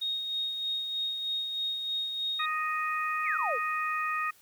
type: tone with tremolo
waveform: sine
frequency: 3729 Hz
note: A#7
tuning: in tune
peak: -28 dBFS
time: 0.01-2.46 s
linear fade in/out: 10 ms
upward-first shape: sine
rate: 3.2 Hz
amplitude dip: 40%
type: harmonic tone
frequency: 622.3 Hz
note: D#5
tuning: in tune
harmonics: 2 / 3 / 4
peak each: -30 / -34 / -36 dBFS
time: 2.39-4.31 s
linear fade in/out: 10 ms
type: exponential sweep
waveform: sine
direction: down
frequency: 2729 to 415.3 Hz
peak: -30 dBFS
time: 3.23-3.59 s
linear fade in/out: 50 ms
effects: white hiss -60 dBFS RMS until 4.41 s